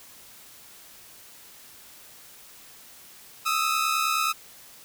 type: tone pair together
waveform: sawtooth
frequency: 1248 / 1317.5 Hz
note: D#6 / E6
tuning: +5 / -1 cents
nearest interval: minor second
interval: 94 cents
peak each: -22 dBFS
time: 3.45-4.33 s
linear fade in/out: 20 ms
effects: white hiss -49 dBFS RMS until 4.84 s